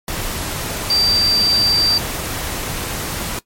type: tone in noise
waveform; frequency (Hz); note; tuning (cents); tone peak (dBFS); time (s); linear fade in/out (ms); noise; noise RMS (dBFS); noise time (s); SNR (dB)
sine; 4680; D8; -7; -13; 0.9-1.98; 2; pink; -24; 0.08-3.39; +8
effects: noise-tail reverb RT60 0.1 s tail -18 dB re dry + MP3 64 kbps